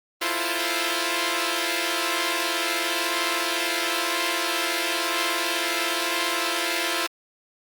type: chord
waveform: 5% pulse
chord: F major seventh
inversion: third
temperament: equal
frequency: 329.6 / 349.2 / 440 / 523.3 Hz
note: E4 / F4 / A4 / C5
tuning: 0 / 0 / 0 / 0 cents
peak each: -16 / -16 / -22 / -18 dBFS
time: 0.21-7.07 s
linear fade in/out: 10 ms
effects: Opus 24 kbps